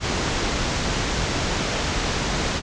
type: low-pass noise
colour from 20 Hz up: pink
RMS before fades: -24 dBFS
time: 0-2.62 s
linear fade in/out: 50 ms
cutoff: 7100 Hz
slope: 48 dB/octave
effects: none